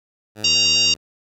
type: tone with vibrato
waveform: 10% pulse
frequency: 91.9 Hz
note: F#2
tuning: 11 cents flat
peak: -24 dBFS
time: 0.35-0.97 s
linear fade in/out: 50 ms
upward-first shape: square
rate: 4.9 Hz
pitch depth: 260 cents each way
type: harmonic tone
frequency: 932.3 Hz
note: A#5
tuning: in tune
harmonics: 3 / 4 / 5 / 6 / 7 / 8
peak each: -18 / -23 / -19 / -21 / -28 / -29 dBFS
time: 0.44-0.94 s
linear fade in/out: 5 ms
effects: none